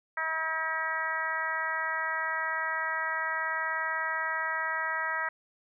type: harmonic tone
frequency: 320.3 Hz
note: E4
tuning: 50 cents flat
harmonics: 2 / 3 / 4 / 5 / 6 / 7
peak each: -41 / -36 / -35 / -34 / -33 / -45 dBFS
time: 0.17-5.29 s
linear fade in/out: 5 ms
effects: none